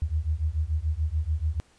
sine beating tone pair, 74.5 / 81.4 Hz, D2 / E2, +25 / -21 cents, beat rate 6.9 Hz, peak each -27 dBFS, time 0.02-1.6 s, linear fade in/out 0 ms, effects pink hiss -61 dBFS RMS until 1.78 s + resampled to 22050 Hz

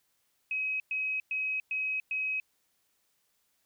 sine tone bursts, 2542 Hz, D#7, 36 cents sharp, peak -29 dBFS, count 5, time 0.51-2.4 s, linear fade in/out 2 ms, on 290 ms, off 110 ms, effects white hiss -74 dBFS RMS until 3.65 s

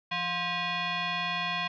sine tone with frequency modulation, 711 Hz, F5, 31 cents sharp, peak -28 dBFS, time 0.11-1.68 s, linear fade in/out 10 ms, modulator 882 Hz, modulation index 3.3, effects none

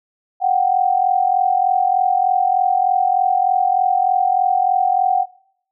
sine tone pair together, 729 / 772.3 Hz, F#5 / G5, -26 / -26 cents, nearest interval minor second, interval 100 cents, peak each -16 dBFS, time 0.4-5.26 s, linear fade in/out 50 ms, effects noise-tail reverb RT60 0.7 s tail -22 dB re dry

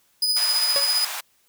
40% pulse tone with tremolo, 4978 Hz, D#8, in tune, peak -16 dBFS, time 0.22-1.05 s, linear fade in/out 5 ms, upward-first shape triangle, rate 15 Hz, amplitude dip 45%
pink high-pass noise, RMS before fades -31 dBFS, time 0.36-1.21 s, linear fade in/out 10 ms, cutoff 800 Hz, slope 24 dB/octave
sawtooth tone with exponential decay, 560 Hz, C#5, 18 cents sharp, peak -18 dBFS, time 0.76-0.94 s, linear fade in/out 0 ms, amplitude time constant 37 ms
effects white hiss -63 dBFS RMS until 1.48 s

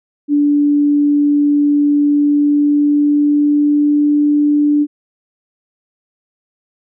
sine tone with pitch glide, 290.8 to 294 Hz, D4 to D4, -17 to +2 cents, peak -9 dBFS, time 0.28-4.87 s, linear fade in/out 50 ms, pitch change +19 cents, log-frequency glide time 2-4.15 s, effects none

